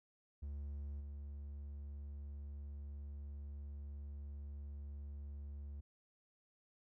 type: tone with level steps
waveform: triangle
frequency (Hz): 71.5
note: D2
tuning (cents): -46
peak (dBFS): -40 / -43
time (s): 0.42-5.81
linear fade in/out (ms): 10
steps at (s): 1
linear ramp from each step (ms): 10
effects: none